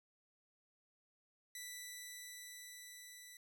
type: tone with level ramp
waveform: 10% pulse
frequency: 1975.5 Hz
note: B6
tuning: in tune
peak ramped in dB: -37 to -45 dBFS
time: 1.55-3.37 s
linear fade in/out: 2 ms
effects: none

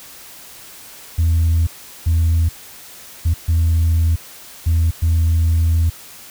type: tone bursts at uneven times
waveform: sine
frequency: 82.41 Hz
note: E2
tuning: in tune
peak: -10 dBFS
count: 6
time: 1.18-1.67 / 2.06-2.49 / 3.25-3.34 / 3.48-4.16 / 4.66-4.91 / 5.02-5.9 s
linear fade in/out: 10 ms
effects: tanh soft clip ceiling -10 dBFS + white hiss -39 dBFS RMS until 6.3 s

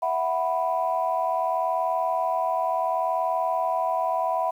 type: chord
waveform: sine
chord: E suspended second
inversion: none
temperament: equal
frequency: 659.3 / 740 / 987.8 Hz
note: E5 / F#5 / B5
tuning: 0 / 0 / 0 cents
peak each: -26 dBFS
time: 0.02-4.51 s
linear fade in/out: 10 ms
effects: tanh soft clip ceiling -13 dBFS + 9-bit

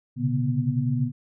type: tone cluster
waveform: sine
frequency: 120.8 / 132.2 / 141.6 / 243.5 Hz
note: B2 / C3 / C#3 / B3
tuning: -38 / +18 / +37 / -24 cents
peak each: -27 dBFS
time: 0.16-1.12 s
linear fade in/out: 50 ms
effects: none

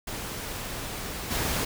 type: noise with level steps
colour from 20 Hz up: pink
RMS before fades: -35 / -28 dBFS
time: 0.07-1.65 s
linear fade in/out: 5 ms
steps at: 1.3 s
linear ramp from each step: 20 ms
effects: none

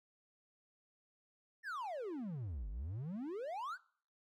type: exponential two-way sweep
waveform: triangle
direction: down then up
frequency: 1868 to 46.25 to 1613 Hz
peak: -38 dBFS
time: 1.63-3.78 s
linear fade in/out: 50 ms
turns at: 2.69 s
effects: noise-tail reverb RT60 0.5 s tail -21 dB re dry

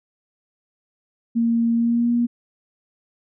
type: tone with pitch glide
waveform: sine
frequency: 231.8 to 238.2 Hz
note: A#3 to A#3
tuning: -10 to +38 cents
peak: -16 dBFS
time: 1.35-2.27 s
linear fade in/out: 20 ms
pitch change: +48 cents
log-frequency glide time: 1.74-2.12 s
effects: none

